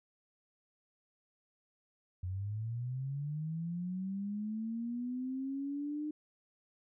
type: linear sweep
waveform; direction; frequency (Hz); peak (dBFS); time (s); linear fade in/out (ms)
sine; up; 88.8 to 304.6; -35; 2.23-6.11; 5
effects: none